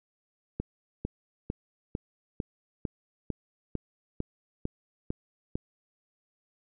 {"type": "click train", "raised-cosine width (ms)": 3, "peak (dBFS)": -18, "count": 12, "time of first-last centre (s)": [0.6, 5.555], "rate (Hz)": 2.22, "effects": []}